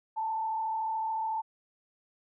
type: tone with frequency modulation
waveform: sine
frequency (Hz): 885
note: A5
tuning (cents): +10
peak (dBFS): -29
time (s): 0.16-1.42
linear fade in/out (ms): 20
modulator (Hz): 33.8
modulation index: 0.62
effects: none